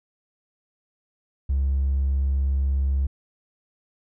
triangle tone, 68.1 Hz, C#2, 30 cents flat, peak -16 dBFS, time 1.49-3.07 s, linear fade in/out 10 ms, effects tanh soft clip ceiling -16 dBFS

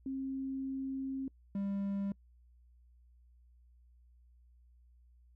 sine / triangle tone pair in turn, 267.5 / 198.45 Hz, C4 / G3, +38 / +22 cents, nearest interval perfect fourth, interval 516 cents, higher first, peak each -35 / -31 dBFS, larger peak second, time 0.06-1.28 / 1.55-2.12 s, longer first, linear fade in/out 2 ms, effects noise-tail reverb RT60 0.1 s tail -25 dB re dry + added 60 Hz sine -60 dBFS peak until 5.35 s

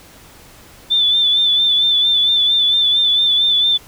sine tone with vibrato, 3520 Hz, A7, in tune, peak -11 dBFS, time 0.9-3.78 s, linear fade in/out 20 ms, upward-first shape sine, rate 4.4 Hz, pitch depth 42 cents each way, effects pink hiss -43 dBFS RMS until 3.87 s

